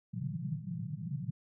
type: band-pass noise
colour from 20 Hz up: white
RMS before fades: -38 dBFS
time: 0.13-1.31 s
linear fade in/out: 10 ms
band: 110 to 190 Hz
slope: 96 dB/octave
effects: none